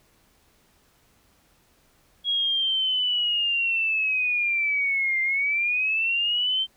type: linear two-way sweep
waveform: sine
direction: down then up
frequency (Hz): 3322 to 2090 to 3132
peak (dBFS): -21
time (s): 2.24-6.67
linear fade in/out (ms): 50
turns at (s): 5.21
effects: pink hiss -62 dBFS RMS until 6.76 s